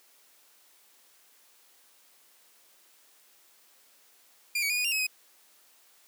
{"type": "tone with pitch steps", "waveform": "sawtooth", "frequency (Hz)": [2399, 2260, 2444, 2469, 2783, 2562, 2516], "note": ["D7", "C#7", "D#7", "D#7", "F7", "E7", "D#7"], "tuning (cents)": [36, 33, -32, -14, -7, -50, 19], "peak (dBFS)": -23, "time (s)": [4.55, 5.068], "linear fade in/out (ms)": 5, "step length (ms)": 74, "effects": ["white hiss -61 dBFS RMS until 6.07 s", "high-pass 300 Hz 12 dB/octave"]}